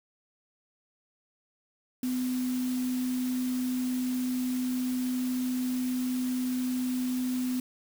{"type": "tone in noise", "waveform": "sine", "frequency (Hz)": 252.5, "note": "B3", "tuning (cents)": 39, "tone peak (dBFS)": -27, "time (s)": [2.03, 7.6], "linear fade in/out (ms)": 2, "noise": "white", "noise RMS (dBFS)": -43, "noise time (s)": [2.03, 7.6], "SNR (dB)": 13, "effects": []}